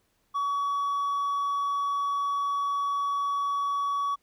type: tone with hard clipping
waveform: sine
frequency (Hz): 1131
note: C#6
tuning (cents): +34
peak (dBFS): -26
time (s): 0.34-4.16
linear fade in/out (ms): 20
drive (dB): 2
effects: pink hiss -71 dBFS RMS until 4.22 s